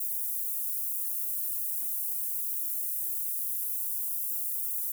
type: high-pass noise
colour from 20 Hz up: pink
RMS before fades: -32 dBFS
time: 0-4.92 s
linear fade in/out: 5 ms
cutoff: 12000 Hz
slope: 24 dB/octave
effects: none